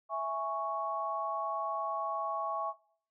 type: chord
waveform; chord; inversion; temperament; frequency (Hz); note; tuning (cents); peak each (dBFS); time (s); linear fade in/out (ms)
sine; C# minor; first; equal; 659.3 / 830.6 / 1108.7; E5 / G#5 / C#6; 0 / 0 / 0; -36 / -38 / -34; 0.09-2.74; 50
effects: noise-tail reverb RT60 0.5 s tail -19 dB re dry